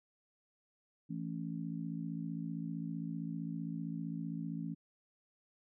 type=harmonic tone; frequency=55.4 Hz; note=A1; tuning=13 cents sharp; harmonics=3 / 4 / 5; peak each=-40 / -43 / -43 dBFS; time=1.09-4.75 s; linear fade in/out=20 ms; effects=none